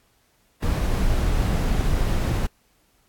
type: noise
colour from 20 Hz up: brown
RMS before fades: -21 dBFS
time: 0.62-2.47 s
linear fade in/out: 10 ms
effects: pink hiss -63 dBFS RMS until 3.08 s + AAC 64 kbps